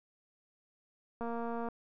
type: click train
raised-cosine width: 1 ms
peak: -26 dBFS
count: 112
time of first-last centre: 1.21-1.686 s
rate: 233 Hz
effects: none